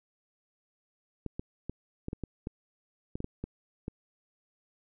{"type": "clicks", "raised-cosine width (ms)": 3, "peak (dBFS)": -22, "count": 12, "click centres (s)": [1.263, 1.395, 1.696, 2.084, 2.131, 2.237, 2.471, 3.155, 3.204, 3.244, 3.44, 3.881], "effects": []}